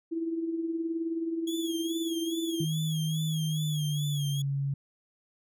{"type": "tone with tremolo", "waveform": "sine", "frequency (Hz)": 329.6, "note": "E4", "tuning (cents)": 0, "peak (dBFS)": -26, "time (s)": [0.11, 2.65], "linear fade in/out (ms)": 20, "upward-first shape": "triangle", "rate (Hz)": 19, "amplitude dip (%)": 60}
{"type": "tone with vibrato", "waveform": "sawtooth", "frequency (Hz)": 3322, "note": "G#7", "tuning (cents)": 0, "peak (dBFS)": -34, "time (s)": [1.47, 4.42], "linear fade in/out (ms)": 5, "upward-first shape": "sine", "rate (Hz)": 2.4, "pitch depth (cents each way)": 86}
{"type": "tone with pitch glide", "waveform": "sine", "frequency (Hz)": [156.9, 138.98], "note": ["D#3", "C#3"], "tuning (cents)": [15, 5], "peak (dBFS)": -27, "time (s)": [2.6, 4.74], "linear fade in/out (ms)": 5, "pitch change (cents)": -210, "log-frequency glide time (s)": [3.42, 4.46]}
{"effects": []}